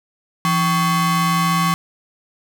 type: ring-modulated tone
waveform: 45% pulse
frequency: 473.4 Hz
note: A#4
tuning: 27 cents sharp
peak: -12 dBFS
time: 0.45-1.74 s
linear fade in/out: 0 ms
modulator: 643 Hz
effects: none